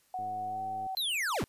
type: tone with pitch glide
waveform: sine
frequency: 740 to 760.4 Hz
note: F#5 to F#5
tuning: 0 to +47 cents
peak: -33 dBFS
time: 0.14-0.95 s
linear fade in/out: 2 ms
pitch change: +47 cents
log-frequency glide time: 0.48-0.6 s
type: click train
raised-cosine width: 2 ms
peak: -38 dBFS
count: 72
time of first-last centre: 0.19-0.866 s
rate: 105 Hz
type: linear sweep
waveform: square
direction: down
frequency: 4186 to 41.96 Hz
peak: -30 dBFS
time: 0.97-1.44 s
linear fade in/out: 0 ms
effects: white hiss -68 dBFS RMS until 1.48 s + resampled to 32000 Hz